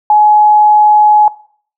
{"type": "tone", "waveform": "sine", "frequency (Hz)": 844, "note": "G#5", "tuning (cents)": 28, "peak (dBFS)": -4, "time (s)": [0.1, 1.28], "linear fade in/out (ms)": 2, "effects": ["noise-tail reverb RT60 0.5 s tail -18 dB re dry"]}